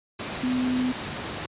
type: tone in noise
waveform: sine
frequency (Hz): 253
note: B3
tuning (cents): +42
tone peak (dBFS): -22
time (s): 0.43-0.92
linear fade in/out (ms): 5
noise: pink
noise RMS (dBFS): -32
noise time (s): 0.19-1.46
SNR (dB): +7
effects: high-pass 100 Hz 12 dB/octave + resampled to 8000 Hz